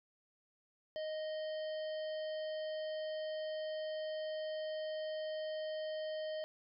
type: harmonic tone with a mistuned harmonic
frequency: 622.3 Hz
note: D#5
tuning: in tune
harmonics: 1 / 3 / 5 / 7 / 8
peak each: -38 / -53 / -52 / -57 / -62 dBFS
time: 0.96-6.44 s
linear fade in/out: 0 ms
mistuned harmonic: 7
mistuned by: +24 cents
effects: none